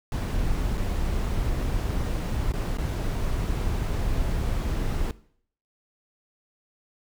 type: noise with dropouts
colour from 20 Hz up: brown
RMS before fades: -26 dBFS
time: 0.12-5.11 s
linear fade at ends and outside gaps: 1 ms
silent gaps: 0.774-0.778 / 2.521-2.536 / 2.772-2.784 s
effects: noise-tail reverb RT60 0.6 s tail -19 dB re dry